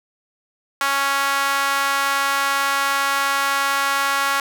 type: tone with high-pass filter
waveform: sawtooth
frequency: 277.2 Hz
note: C#4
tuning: in tune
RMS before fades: -20 dBFS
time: 0.81-4.4 s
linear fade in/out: 2 ms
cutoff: 1200 Hz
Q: 2.2
effects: none